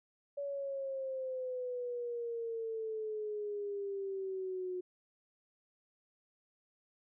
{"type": "exponential sweep", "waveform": "sine", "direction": "down", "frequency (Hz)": [569, 362], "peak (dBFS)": -36, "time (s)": [0.37, 4.81], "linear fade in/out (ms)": 10, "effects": []}